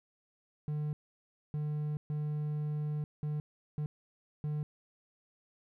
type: tone bursts at uneven times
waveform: triangle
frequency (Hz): 150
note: D3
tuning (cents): +37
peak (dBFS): -30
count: 6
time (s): 0.68-0.93 / 1.54-1.97 / 2.1-3.04 / 3.23-3.4 / 3.78-3.86 / 4.44-4.63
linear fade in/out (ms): 0
effects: none